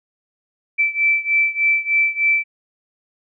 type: beating tone pair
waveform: sine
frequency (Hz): 2325 / 2328.3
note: D7 / D7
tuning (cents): -18 / -16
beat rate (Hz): 3.3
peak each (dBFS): -17 / -19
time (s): 0.78-2.44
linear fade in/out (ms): 20
effects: none